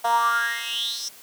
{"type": "tone with high-pass filter sweep", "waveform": "10% pulse", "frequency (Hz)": 233.1, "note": "A#3", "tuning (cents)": 0, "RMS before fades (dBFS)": -24, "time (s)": [0.04, 1.09], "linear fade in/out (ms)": 10, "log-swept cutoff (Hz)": [760, 5600], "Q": 7.8, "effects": ["white hiss -47 dBFS RMS until 1.22 s", "high-pass 150 Hz 12 dB/octave"]}